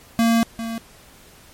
square tone pair in turn, 229.6 / 227.9 Hz, A#3 / A#3, -26 / -39 cents, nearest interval unison, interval 13 cents, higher first, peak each -15 / -26 dBFS, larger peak first, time 0.19-0.43 / 0.59-0.78 s, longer first, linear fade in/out 0 ms, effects pink hiss -48 dBFS RMS until 1.53 s + MP3 64 kbps

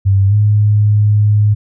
sine tone with pitch glide, 97.8 to 104.82 Hz, G2 to G#2, -4 to +16 cents, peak -7 dBFS, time 0.05-1.55 s, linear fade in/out 20 ms, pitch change +120 cents, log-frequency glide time 0.28-0.34 s, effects none

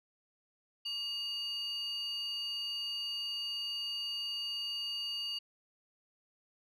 sine tone pair together, 2858 / 4597 Hz, F7 / D8, +39 / -38 cents, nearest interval minor sixth, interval 823 cents, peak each -36 / -37 dBFS, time 0.85-5.39 s, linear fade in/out 10 ms, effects tanh soft clip ceiling -31 dBFS

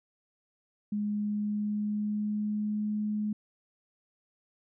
sine tone with pitch glide, 207.9 to 211 Hz, G#3 to G#3, +2 to +28 cents, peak -28 dBFS, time 0.92-3.33 s, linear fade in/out 5 ms, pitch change +26 cents, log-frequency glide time 1.04-2.91 s, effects none

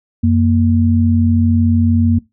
sine tone pair together, 91.31 / 233.3 Hz, F#2 / A#3, -22 / +2 cents, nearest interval octave + major third, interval 1624 cents, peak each -12 dBFS, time 0.23-2.19 s, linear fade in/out 10 ms, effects noise-tail reverb RT60 0.2 s tail -20 dB re dry

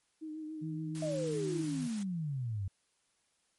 sine tone with vibrato, 311.1 Hz, D#4, in tune, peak -39 dBFS, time 0.21-1.63 s, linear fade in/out 20 ms, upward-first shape sine, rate 7 Hz, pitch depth 30 cents each way
sine tone with pitch glide, 160 to 156.62 Hz, D#3 to D#3, +49 to +12 cents, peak -37 dBFS, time 0.61-1.88 s, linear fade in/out 20 ms, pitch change -37 cents, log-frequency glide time 0.9-1.22 s
white noise, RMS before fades -48 dBFS, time 0.95-2.03 s, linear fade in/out 0 ms
sine exponential sweep, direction down, 645 to 92.5 Hz, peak -33 dBFS, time 1.02-2.68 s, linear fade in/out 5 ms
effects white hiss -75 dBFS RMS until 3.58 s + MP3 48 kbps

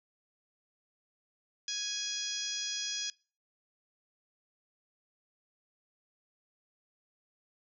harmonic tone, 830.6 Hz, G#5, in tune, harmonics 2 / 3 / 4 / 5 / 6 / 7 / 8, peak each -47 / -47 / -39 / -46 / -38 / -39 / -44 dBFS, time 1.68-3.1 s, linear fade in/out 2 ms, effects noise-tail reverb RT60 0.4 s tail -25 dB re dry

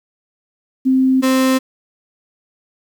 sine / 35% pulse tone pair in turn, 261.6 / 261.6 Hz, C4 / C4, 0 / 0 cents, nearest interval unison, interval 0 cents, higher neither, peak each -10 dBFS, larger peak neither, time 0.85-1.22 / 1.22-1.59 s, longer neither, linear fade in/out 20 ms, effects 8-bit

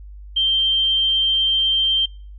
sine tone, 3146 Hz, G7, 6 cents sharp, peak -15 dBFS, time 0.36-2.06 s, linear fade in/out 10 ms, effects noise-tail reverb RT60 0.5 s tail -26 dB re dry + added 50 Hz sine -35 dBFS peak until 2.38 s

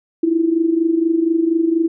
sine tone with amplitude modulation, 329.6 Hz, E4, in tune, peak -10 dBFS, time 0.23-1.88 s, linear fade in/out 5 ms, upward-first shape sine, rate 24.2 Hz, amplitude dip 70%, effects none

